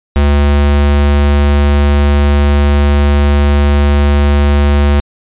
square tone, 72 Hz, D2, 34 cents flat, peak -7 dBFS, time 0.16-5 s, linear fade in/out 0 ms, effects resampled to 8000 Hz

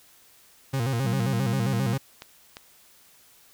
40% pulse tone with vibrato, 125.2 Hz, B2, 24 cents sharp, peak -23 dBFS, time 0.73-1.98 s, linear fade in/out 10 ms, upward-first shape square, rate 7.5 Hz, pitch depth 130 cents each way
sine tone with pitch glide, 188.5 to 193.24 Hz, F#3 to G3, +32 to -25 cents, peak -28 dBFS, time 1.04-1.95 s, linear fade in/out 10 ms, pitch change +43 cents, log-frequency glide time 1.23-1.49 s
clicks, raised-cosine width 0.2 ms, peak -21 dBFS, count 3, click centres 1.205 / 2.221 / 2.569 s
effects white hiss -56 dBFS RMS until 3.53 s

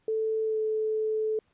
sine tone with pitch glide, 440 to 434.9 Hz, A4 to A4, 0 to -20 cents, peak -25 dBFS, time 0.08-1.39 s, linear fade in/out 2 ms, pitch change -20 cents, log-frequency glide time 0.44-0.59 s, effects pink hiss -70 dBFS RMS until 1.53 s + resampled to 8000 Hz

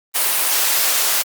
white high-pass noise, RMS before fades -17 dBFS, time 0.14-1.23 s, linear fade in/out 20 ms, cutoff 530 Hz, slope 12 dB/octave, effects Opus 32 kbps

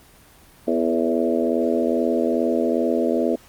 harmonic tone with a mistuned harmonic, 82.41 Hz, E2, in tune, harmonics 3 / 4 / 5 / 6 / 7 / 8, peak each -23 / -24 / -25 / -26 / -26 / -27 dBFS, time 0.67-3.36 s, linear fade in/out 10 ms, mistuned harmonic 5, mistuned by +24 cents, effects pink hiss -50 dBFS RMS until 3.48 s + Opus 24 kbps

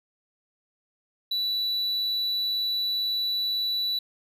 triangle tone, 3951 Hz, B7, in tune, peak -23 dBFS, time 1.31-3.99 s, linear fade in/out 5 ms, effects none

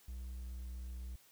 triangle tone, 61.74 Hz, B1, in tune, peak -40 dBFS, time 0.08-1.16 s, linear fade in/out 5 ms, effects white hiss -65 dBFS RMS until 1.31 s

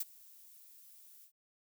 violet noise with ADSR envelope, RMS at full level -34 dBFS, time 0-1.32 s, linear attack 6 ms, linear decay 30 ms, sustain -24 dB, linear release 85 ms, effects none

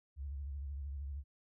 sine tone with vibrato, 70 Hz, C#2, 18 cents sharp, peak -39 dBFS, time 0.16-1.24 s, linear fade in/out 50 ms, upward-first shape sine, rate 13 Hz, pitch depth 98 cents each way, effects none

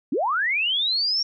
sine linear sweep, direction up, 221 to 5590 Hz, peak -20 dBFS, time 0.12-1.23 s, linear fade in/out 5 ms, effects none

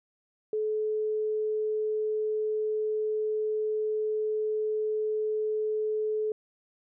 sine tone, 430 Hz, A4, 40 cents flat, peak -26 dBFS, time 0.53-6.32 s, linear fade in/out 2 ms, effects none

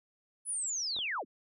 sine linear sweep, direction down, 10320 to 155.56 Hz, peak -32 dBFS, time 0.45-1.25 s, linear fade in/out 50 ms
clicks, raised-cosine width 1 ms, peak -35 dBFS, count 2, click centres 0.965 / 0.989 s
effects none

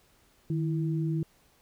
sine tone pair together, 155.56 / 329.6 Hz, D#3 / E4, 0 / 0 cents, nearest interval octave + minor second, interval 1300 cents, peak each -27 / -33 dBFS, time 0.5-1.23 s, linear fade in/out 2 ms, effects pink hiss -64 dBFS RMS until 1.61 s

